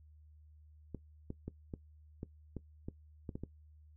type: clicks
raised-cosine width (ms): 3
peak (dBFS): -28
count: 10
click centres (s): 0.947 / 1.304 / 1.48 / 1.738 / 2.231 / 2.567 / 2.885 / 3.292 / 3.355 / 3.436
effects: noise-tail reverb RT60 0.1 s tail -18 dB re dry + added 76 Hz sine -57 dBFS peak until 3.96 s

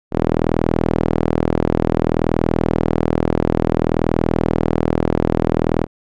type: tone with band-pass filter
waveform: sawtooth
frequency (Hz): 40.57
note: E1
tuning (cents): -27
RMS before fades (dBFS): -17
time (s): 0.11-5.87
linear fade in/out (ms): 50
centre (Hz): 380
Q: 0.87
effects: none

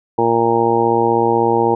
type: harmonic tone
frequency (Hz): 116.1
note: A#2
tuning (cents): -7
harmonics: 1 / 2 / 3 / 4 / 5 / 6 / 7 / 8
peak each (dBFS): -26 / -23 / -18 / -17 / -27 / -28 / -18 / -19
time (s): 0.18-1.75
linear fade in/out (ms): 5
effects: none

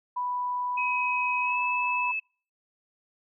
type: tone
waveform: sine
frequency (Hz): 987.8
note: B5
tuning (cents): 0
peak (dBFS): -27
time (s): 0.16-2.12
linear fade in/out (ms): 10
type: tone with pitch glide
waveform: sine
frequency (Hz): 2538 to 2608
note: D#7 to E7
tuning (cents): +34 to -19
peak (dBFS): -27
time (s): 0.77-2.2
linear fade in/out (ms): 10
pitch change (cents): +47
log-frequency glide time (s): 1.42-1.58
effects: noise-tail reverb RT60 0.4 s tail -26 dB re dry

